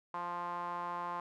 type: tone with band-pass filter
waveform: sawtooth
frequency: 174.61 Hz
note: F3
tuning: in tune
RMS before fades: -39 dBFS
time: 0.14-1.2 s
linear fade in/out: 2 ms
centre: 1000 Hz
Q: 5.8
effects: none